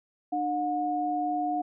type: tone pair together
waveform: sine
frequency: 300.7 / 722.9 Hz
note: D4 / F#5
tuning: +41 / -40 cents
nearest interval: octave + minor third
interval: 1519 cents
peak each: -31 / -27 dBFS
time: 0.32-1.62 s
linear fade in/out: 10 ms
effects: none